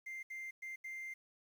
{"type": "tone bursts at uneven times", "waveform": "triangle", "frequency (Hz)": 2093, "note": "C7", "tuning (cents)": 0, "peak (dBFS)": -40, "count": 4, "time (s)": [[0.06, 0.23], [0.3, 0.51], [0.62, 0.76], [0.84, 1.14]], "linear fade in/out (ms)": 10, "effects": ["tanh soft clip ceiling -37 dBFS", "11-bit"]}